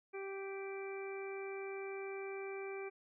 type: harmonic tone with a mistuned harmonic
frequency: 390.4 Hz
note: G4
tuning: 7 cents flat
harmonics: 1 / 2 / 3 / 4 / 5 / 6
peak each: -42 / -52 / -55 / -56 / -60 / -50 dBFS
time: 0.13-2.9 s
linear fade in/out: 20 ms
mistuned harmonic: 5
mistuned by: +21 cents
effects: none